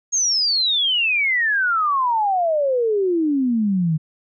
sine exponential sweep, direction down, 6645 to 151.7 Hz, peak -16 dBFS, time 0.12-3.98 s, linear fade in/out 20 ms, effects none

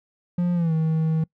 triangle tone with pitch glide, 176 to 159.54 Hz, F3 to D#3, +14 to +44 cents, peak -17 dBFS, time 0.38-1.24 s, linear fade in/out 5 ms, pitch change -170 cents, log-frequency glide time 0.54-0.73 s, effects noise-tail reverb RT60 0.1 s tail -24 dB re dry

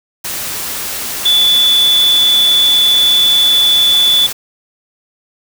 sine tone in noise, 3466 Hz, A7, 27 cents flat, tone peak -7 dBFS, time 1.25-4.27 s, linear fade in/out 10 ms, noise white, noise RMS -21 dBFS, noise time 0.24-4.33 s, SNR +11 dB, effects none

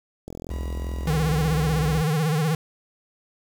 click train, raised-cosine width 2 ms, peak -22 dBFS, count 73, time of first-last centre 0.28-1.974 s, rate 42.5 Hz
triangle tone, 66.5 Hz, C2, 29 cents sharp, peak -25 dBFS, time 0.5-2.02 s, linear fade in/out 5 ms
square tone with vibrato, 155.56 Hz, D#3, in tune, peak -21 dBFS, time 1.07-2.55 s, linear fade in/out 2 ms, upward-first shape sine, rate 16 Hz, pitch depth 110 cents each way
effects 7-bit

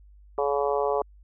harmonic tone, 142 Hz, C#3, 42 cents sharp, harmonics 3 / 4 / 5 / 6 / 7 / 8, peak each -26 / -28 / -30 / -32 / -33 / -34 dBFS, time 0.38-1.02 s, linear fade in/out 2 ms, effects added 50 Hz sine -49 dBFS peak until 1.23 s

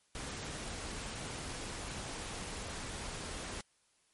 pink noise, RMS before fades -42 dBFS, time 0.15-3.61 s, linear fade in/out 0 ms, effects white hiss -72 dBFS RMS until 4.13 s + MP3 48 kbps

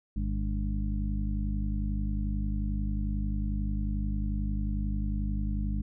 harmonic tone with a mistuned harmonic, 51.2 Hz, G#1, 24 cents flat, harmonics 1 / 2 / 3 / 4 / 6, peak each -29 / -36 / -40 / -35 / -43 dBFS, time 0.16-5.82 s, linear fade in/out 5 ms, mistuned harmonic 6, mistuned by -96 cents, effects none

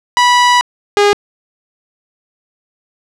sawtooth tone pair in turn, 980 / 409.2 Hz, B5 / G#4, -14 / -26 cents, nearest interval octave + minor third, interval 1512 cents, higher first, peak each -3 dBFS, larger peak neither, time 0.17-0.61 / 0.97-1.13 s, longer first, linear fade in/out 0 ms, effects low-pass 6000 Hz 12 dB/octave

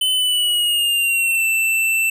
square tone with pitch glide, 3032 to 2670 Hz, F#7 to E7, +42 to +22 cents, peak -16 dBFS, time 0.01-2.1 s, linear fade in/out 5 ms, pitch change -220 cents, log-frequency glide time 0.12-1.45 s, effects none

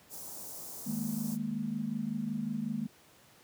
white band-stop noise, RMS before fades -44 dBFS, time 0.09-1.38 s, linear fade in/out 50 ms, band 980 to 5500 Hz, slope 24 dB/octave
sine chord, D# suspended fourth, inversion none, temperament equal, 155.56 / 207.7 / 233.1 Hz, D#3 / G#3 / A#3, 0 / 0 / 0 cents, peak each -40 / -35 / -35 dBFS, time 0.86-2.87 s, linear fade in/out 10 ms
effects pink hiss -60 dBFS RMS until 3.43 s + high-pass 100 Hz 12 dB/octave

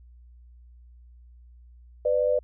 sine tone pair together, 501.2 / 596 Hz, B4 / D5, +25 / +25 cents, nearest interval minor third, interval 300 cents, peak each -23 dBFS, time 2.05-2.39 s, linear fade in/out 5 ms, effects added 60 Hz sine -48 dBFS peak until 2.43 s

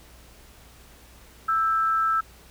sine tone pair together, 1318.5 / 1592.1 Hz, E6 / G6, 0 / +26 cents, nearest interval minor third, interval 326 cents, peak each -20 / -32 dBFS, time 1.48-2.21 s, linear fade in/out 10 ms, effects added 60 Hz sine -52 dBFS peak until 2.5 s + pink hiss -52 dBFS RMS until 2.5 s

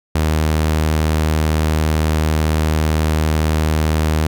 sawtooth tone, 77.9 Hz, D#2, 3 cents sharp, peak -10 dBFS, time 0.15-4.27 s, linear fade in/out 5 ms, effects none

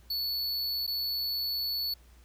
square tone with dropouts, 4435 Hz, C#8, in tune, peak -30 dBFS, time 0.1-1.94 s, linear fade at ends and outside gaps 5 ms, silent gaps 0.867-0.875 s, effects added 60 Hz sine -54 dBFS peak until 2.24 s + pink hiss -63 dBFS RMS until 2.24 s

